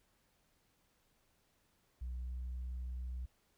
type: tone with pitch glide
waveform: sine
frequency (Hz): 61.74 to 62.39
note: B1 to B1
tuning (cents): 0 to +18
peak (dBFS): -37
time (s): 2.01-3.26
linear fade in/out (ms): 10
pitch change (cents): +18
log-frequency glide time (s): 2.22-2.34
effects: tanh soft clip ceiling -37 dBFS + pink hiss -75 dBFS RMS until 3.57 s